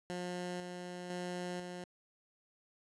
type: tone with tremolo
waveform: 15% pulse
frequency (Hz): 178.6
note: F3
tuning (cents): +39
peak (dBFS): -32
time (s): 0.1-1.84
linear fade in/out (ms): 0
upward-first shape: square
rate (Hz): 1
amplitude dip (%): 40
effects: resampled to 22050 Hz